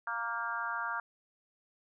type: harmonic tone with a mistuned harmonic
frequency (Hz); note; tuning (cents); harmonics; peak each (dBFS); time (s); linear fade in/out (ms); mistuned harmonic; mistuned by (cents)
233.1; A#3; 0; 3 / 4 / 5 / 6 / 7; -45 / -39 / -39 / -37 / -40; 0.07-1; 2; 7; -26
effects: none